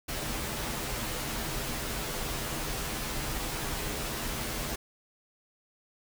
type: noise with comb filter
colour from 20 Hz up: pink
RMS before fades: -34 dBFS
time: 0.08-4.76 s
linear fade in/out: 10 ms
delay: 11 ms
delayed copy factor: -0.6
effects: none